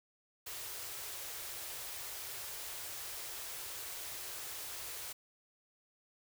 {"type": "band-stop noise", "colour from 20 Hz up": "white", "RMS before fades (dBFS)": -44, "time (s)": [0.46, 5.13], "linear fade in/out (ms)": 10, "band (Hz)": [140, 320], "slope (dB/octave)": 48, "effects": []}